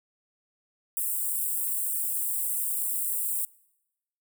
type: high-pass noise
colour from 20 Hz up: white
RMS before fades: -29 dBFS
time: 0.97-3.45 s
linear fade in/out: 0 ms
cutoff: 7800 Hz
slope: 96 dB/octave
effects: noise-tail reverb RT60 0.9 s tail -24 dB re dry